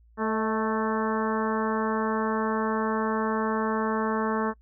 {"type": "harmonic tone with a mistuned harmonic", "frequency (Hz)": 220, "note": "A3", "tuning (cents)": 0, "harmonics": [1, 2, 3, 4, 5, 6, 7, 8], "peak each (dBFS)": [-28, -29, -36, -33, -32, -36, -38, -39], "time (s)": [0.17, 4.54], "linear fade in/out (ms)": 50, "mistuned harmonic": 3, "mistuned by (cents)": -43, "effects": ["noise-tail reverb RT60 0.1 s tail -26 dB re dry", "added 57 Hz sine -54 dBFS peak until 4.61 s"]}